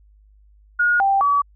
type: tone with pitch steps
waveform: sine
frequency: 1438 / 786 / 1141 Hz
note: F#6 / G5 / C#6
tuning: -50 / +4 / +50 cents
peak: -14 dBFS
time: 0.79-1.42 s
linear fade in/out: 10 ms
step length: 210 ms
effects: added 51 Hz sine -49 dBFS peak until 1.55 s